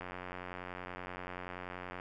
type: click train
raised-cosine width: 0.5 ms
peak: -27 dBFS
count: 181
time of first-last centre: 0.01-1.999 s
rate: 90.5 Hz
effects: none